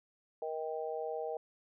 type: harmonic tone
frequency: 157.5 Hz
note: D#3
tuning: 21 cents sharp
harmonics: 3 / 4 / 5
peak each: -38 / -40 / -42 dBFS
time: 0.42-1.37 s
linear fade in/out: 2 ms
effects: none